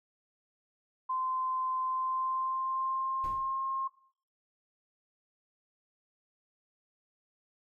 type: tone with pitch glide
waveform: sine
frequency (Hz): 1035 to 1068.4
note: C6 to C6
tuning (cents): -19 to +36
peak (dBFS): -30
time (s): 1.09-3.88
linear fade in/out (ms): 10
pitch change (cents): +55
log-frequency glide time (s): 1.82-3.62
type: noise with exponential decay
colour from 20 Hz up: brown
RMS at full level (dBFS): -37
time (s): 3.24-3.58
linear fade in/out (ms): 0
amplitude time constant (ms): 73
effects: noise-tail reverb RT60 0.5 s tail -17 dB re dry